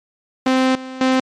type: tone with level steps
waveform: sawtooth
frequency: 260 Hz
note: C4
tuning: 11 cents flat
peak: -9 / -25 / -9 dBFS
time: 0.46-1.2 s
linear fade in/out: 5 ms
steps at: 0.75 / 1.01 s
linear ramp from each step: 2 ms
effects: low-pass 5000 Hz 12 dB/octave + MP3 64 kbps